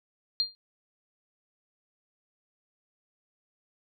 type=tone with exponential decay; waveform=sine; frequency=4200 Hz; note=C8; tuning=6 cents sharp; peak=-20 dBFS; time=0.4-0.55 s; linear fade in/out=0 ms; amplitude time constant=32 ms; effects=none